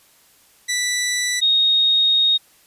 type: tone pair in turn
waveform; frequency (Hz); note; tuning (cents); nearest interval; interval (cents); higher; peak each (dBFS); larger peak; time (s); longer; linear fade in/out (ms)
15% pulse / sine; 1972 / 3729; B6 / A#7; -3 / 0; major seventh; 1103; second; -13; neither; 0.68-1.41 / 1.41-2.38; second; 20
effects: white hiss -54 dBFS RMS until 2.66 s + resampled to 32000 Hz